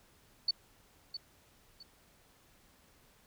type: tone with echo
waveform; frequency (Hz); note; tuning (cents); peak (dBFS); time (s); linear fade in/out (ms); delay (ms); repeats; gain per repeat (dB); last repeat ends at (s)
sine; 4487; C#8; +20; -26; 0.48-0.51; 5; 660; 2; -11; 1.83
effects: pink hiss -65 dBFS RMS until 3.26 s